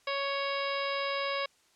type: harmonic tone with a mistuned harmonic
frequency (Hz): 556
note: C#5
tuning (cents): +5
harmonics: 1 / 2 / 3 / 4 / 5 / 6 / 7 / 8 / 9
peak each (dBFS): -34 / -35 / -41 / -38 / -41 / -44 / -41 / -51 / -43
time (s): 0.07-1.46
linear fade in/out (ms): 5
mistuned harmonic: 6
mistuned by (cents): -42
effects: white hiss -66 dBFS RMS until 1.75 s + low-pass 8000 Hz 12 dB/octave